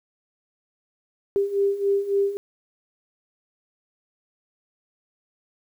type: beating tone pair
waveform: sine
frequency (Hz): 396 / 399.6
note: G4 / G4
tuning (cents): +18 / +33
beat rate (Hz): 3.6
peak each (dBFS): -25 / -21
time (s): 1.36-2.37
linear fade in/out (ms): 0
effects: 9-bit